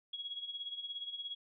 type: tone with tremolo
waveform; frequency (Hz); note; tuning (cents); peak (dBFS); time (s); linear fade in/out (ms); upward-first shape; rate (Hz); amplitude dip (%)
sine; 3322; G#7; 0; -37; 0.13-1.35; 5; sine; 17; 70
effects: none